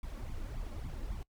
brown noise with flanger, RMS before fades -40 dBFS, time 0.03-1.23 s, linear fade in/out 2 ms, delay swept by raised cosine 0.86 to 3.66 ms, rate 3.6 Hz, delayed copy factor +0.9, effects noise-tail reverb RT60 0.1 s tail -23 dB re dry

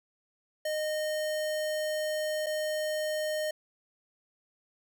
square tone with dropouts, 615 Hz, D#5, 20 cents flat, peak -30 dBFS, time 0.65-3.51 s, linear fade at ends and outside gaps 5 ms, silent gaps 2.462-2.466 s, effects none

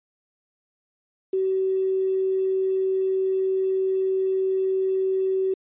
sine tone with quantisation, 380.2 Hz, F#4, 47 cents sharp, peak -20 dBFS, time 1.33-5.54 s, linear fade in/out 5 ms, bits 8, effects resampled to 8000 Hz

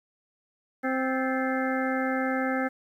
harmonic tone with a mistuned harmonic, 261.9 Hz, C4, 2 cents sharp, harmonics 1 / 2 / 3 / 5 / 6 / 7 / 8, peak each -28 / -31 / -33 / -35 / -36 / -36 / -37 dBFS, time 0.83-2.69 s, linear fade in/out 20 ms, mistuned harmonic 7, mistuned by -92 cents, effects 10-bit

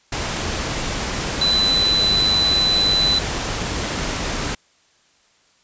sine tone in noise, 4000 Hz, B7, 21 cents sharp, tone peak -15 dBFS, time 1.41-3.19 s, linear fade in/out 5 ms, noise pink, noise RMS -24 dBFS, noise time 0.12-4.55 s, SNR +6 dB, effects white hiss -58 dBFS RMS until 5.63 s + resampled to 16000 Hz

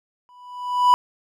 triangle tone with exponential growth, 987.8 Hz, B5, in tune, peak -7 dBFS, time 0.29-0.94 s, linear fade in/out 0 ms, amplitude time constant 140 ms, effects none

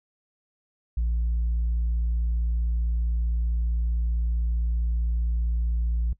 sine tone, 57.7 Hz, A#1, 17 cents flat, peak -20 dBFS, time 0.97-6.13 s, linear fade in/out 5 ms, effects noise-tail reverb RT60 0.1 s tail -20 dB re dry + tanh soft clip ceiling -20 dBFS

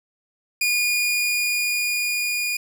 sawtooth tone with level ramp, 2438 Hz, D#7, 36 cents flat, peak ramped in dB -15 to -19 dBFS, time 0.61-2.57 s, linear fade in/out 5 ms, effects none

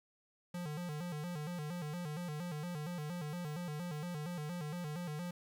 square tone with vibrato, 162.7 Hz, E3, 22 cents flat, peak -40 dBFS, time 0.54-5.31 s, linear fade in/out 5 ms, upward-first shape square, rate 4.3 Hz, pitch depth 140 cents each way, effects 11-bit

